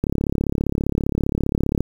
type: click train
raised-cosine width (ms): 3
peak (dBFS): -7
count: 63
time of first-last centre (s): 0.04-1.806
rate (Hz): 35.1
effects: 7-bit